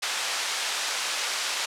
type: band-pass noise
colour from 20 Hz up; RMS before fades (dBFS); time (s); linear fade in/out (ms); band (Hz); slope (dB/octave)
white; -29; 0.02-1.66; 10; 720 to 5800; 12
effects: low-pass 11000 Hz 12 dB/octave